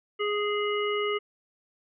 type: harmonic tone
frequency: 415.3 Hz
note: G#4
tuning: in tune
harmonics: 1 / 3 / 5 / 7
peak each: -27 / -32 / -34 / -35 dBFS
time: 0.19-1.19 s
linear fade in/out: 20 ms
effects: none